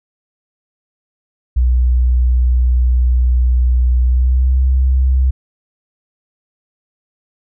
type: tone with pitch glide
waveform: sine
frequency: 61.74 to 64.92 Hz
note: B1 to C2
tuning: 0 to -13 cents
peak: -9 dBFS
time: 1.56-5.31 s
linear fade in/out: 10 ms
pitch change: +87 cents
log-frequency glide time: 4.02-4.6 s
effects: none